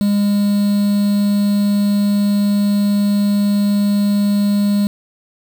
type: tone with quantisation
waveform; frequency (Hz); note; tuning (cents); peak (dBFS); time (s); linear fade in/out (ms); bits
triangle; 203.6; G#3; -34; -10; 0.01-4.87; 0; 5
effects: none

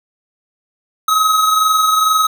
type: tone pair together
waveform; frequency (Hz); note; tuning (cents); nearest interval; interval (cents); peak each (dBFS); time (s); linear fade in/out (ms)
square; 1270.8 / 1293; D#6 / E6; +36 / -34; unison; 30; -12 / -21; 1.08-2.27; 5
effects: none

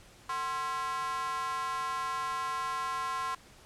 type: tone with high-pass filter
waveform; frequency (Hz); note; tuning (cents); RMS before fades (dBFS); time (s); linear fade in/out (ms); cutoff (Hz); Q
square; 150.7; D3; +45; -34; 0.29-3.35; 5; 1100; 5.4
effects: pink hiss -56 dBFS RMS until 3.65 s + low-pass 10000 Hz 12 dB/octave

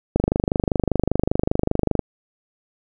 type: click train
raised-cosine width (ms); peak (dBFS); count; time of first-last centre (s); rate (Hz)
2; -4; 47; 0.16-1.993; 25.1
effects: none

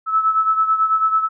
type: beating tone pair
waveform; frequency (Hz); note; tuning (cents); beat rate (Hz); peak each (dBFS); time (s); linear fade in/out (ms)
sine; 1303 / 1312.1; E6 / E6; -20 / -8; 9.1; -15 / -21; 0.06-1.29; 50
effects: none

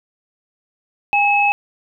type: tone pair together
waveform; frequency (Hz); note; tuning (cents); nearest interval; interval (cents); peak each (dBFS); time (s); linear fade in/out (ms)
sine; 814.8 / 2581; G#5 / E7; -33 / -37; octave + minor sixth; 1996; -15; 1.13-1.52; 0
effects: none

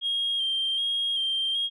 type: tone with vibrato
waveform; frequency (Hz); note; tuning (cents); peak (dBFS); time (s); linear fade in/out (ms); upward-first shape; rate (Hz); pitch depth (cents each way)
sine; 3214; G7; +43; -23; 0.01-1.7; 50; square; 1.3; 26
effects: tanh soft clip ceiling -20 dBFS

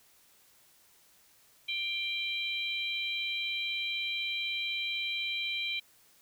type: harmonic tone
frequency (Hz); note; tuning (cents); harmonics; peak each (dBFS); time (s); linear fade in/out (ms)
788; G5; +9; 3 / 4 / 5; -34 / -36 / -38; 1.68-5.8; 10
effects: white hiss -63 dBFS RMS until 6.21 s

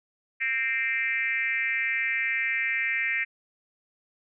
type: tone with frequency modulation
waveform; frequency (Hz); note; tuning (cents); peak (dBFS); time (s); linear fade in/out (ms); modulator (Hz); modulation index
sine; 2093; C7; 0; -24; 0.4-3.25; 20; 252; 1.4
effects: none

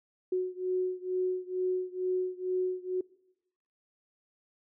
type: beating tone pair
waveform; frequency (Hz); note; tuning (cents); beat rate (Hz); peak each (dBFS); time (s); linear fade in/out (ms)
sine; 367.2 / 369.4; F#4 / F#4; -13 / -3; 2.2; -31 / -32; 0.32-3.01; 5
effects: noise-tail reverb RT60 0.9 s tail -23 dB re dry

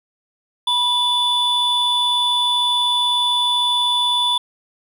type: tone pair together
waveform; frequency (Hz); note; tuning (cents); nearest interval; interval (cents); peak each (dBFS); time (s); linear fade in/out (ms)
triangle; 975 / 3478; B5 / A7; -23 / -21; octave + minor seventh; 2202; -19 / -15; 0.67-4.38; 5
effects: none

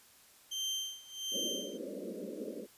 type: tone with tremolo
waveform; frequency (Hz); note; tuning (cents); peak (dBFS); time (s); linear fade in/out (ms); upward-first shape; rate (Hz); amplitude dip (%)
30% pulse; 3136; G7; 0; -30; 0.51-1.78; 10; sine; 1.4; 90
type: band-pass noise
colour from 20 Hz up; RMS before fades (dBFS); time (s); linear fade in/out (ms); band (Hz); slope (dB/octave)
white; -42; 1.31-2.67; 50; 190 to 580; 96
effects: white hiss -61 dBFS RMS until 2.77 s + resampled to 32000 Hz

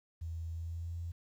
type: tone with pitch glide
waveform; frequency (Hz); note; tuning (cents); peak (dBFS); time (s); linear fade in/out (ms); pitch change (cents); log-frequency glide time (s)
sine; 82.41 to 84.97; E2 to F2; 0 to -47; -37; 0.21-1.12; 10; +53; 0.51-0.98
effects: 11-bit

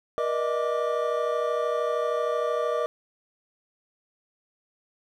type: tone cluster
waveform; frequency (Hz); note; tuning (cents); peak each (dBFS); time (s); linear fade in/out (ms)
triangle; 477.8 / 604 / 637 / 1171; A#4 / D5 / D#5 / D6; +43 / +48 / +41 / -5; -26 / -27 / -29 / -29; 0.18-2.86; 0
effects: none

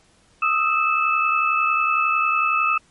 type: tone cluster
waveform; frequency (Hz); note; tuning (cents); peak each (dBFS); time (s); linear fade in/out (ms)
sine; 1242 / 1313 / 2615; D#6 / E6 / E7; -3 / -7 / -15; -20 / -23 / -21; 0.42-2.78; 5
effects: pink hiss -57 dBFS RMS until 2.9 s + MP3 48 kbps

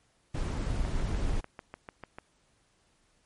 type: noise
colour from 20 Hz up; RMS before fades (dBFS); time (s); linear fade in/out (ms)
brown; -30; 0.34-1.41; 10
type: click train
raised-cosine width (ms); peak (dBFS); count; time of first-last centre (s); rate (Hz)
0.5; -26; 10; 0.85-2.185; 6.74
effects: pink hiss -69 dBFS RMS until 3.25 s + MP3 48 kbps

